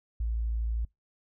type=tone; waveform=sine; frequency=56.4 Hz; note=A1; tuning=44 cents sharp; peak=-27 dBFS; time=0.2-0.85 s; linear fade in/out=5 ms; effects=noise-tail reverb RT60 0.2 s tail -26 dB re dry